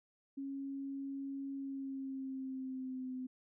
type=tone with pitch glide; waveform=sine; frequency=274.5 to 256.1 Hz; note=C#4 to C4; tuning=-17 to -37 cents; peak=-39 dBFS; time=0.37-3.27 s; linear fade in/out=10 ms; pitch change=-120 cents; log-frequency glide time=1.54-3.14 s; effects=none